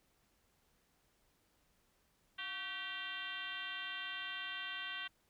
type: tone with frequency modulation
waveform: sine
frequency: 2349 Hz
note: D7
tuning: in tune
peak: -40 dBFS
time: 2.38-5.08 s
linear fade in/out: 10 ms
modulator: 407 Hz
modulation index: 2.8
effects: pink hiss -75 dBFS RMS until 5.29 s